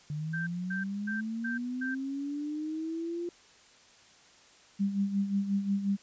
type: linear sweep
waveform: sine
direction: up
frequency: 146.83 to 349.2 Hz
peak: -32 dBFS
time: 0.1-3.29 s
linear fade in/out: 2 ms
type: tone bursts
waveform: sine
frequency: 1568 Hz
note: G6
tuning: in tune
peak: -33 dBFS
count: 5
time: 0.33-1.95 s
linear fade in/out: 10 ms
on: 140 ms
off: 230 ms
type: tone with tremolo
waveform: sine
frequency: 198.7 Hz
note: G3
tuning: 24 cents sharp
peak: -24 dBFS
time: 4.79-5.97 s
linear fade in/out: 20 ms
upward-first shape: sine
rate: 5.6 Hz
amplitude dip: 65%
effects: white hiss -58 dBFS RMS until 6.02 s + resampled to 16000 Hz